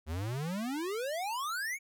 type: exponential sweep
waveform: square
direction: up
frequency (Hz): 73.42 to 2300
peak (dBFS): -34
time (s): 0.06-1.79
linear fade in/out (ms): 50
effects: none